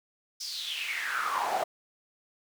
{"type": "noise with high-pass filter sweep", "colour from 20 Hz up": "brown", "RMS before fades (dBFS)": -32, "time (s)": [0.4, 1.64], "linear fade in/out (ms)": 10, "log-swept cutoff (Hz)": [5400, 640], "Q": 6.7, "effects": []}